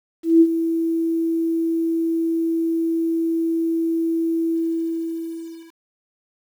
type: tone with ADSR envelope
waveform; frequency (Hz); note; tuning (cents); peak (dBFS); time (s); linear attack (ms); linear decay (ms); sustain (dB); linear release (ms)
sine; 329.6; E4; 0; -7; 0.23-5.74; 180; 55; -11; 1200
effects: 8-bit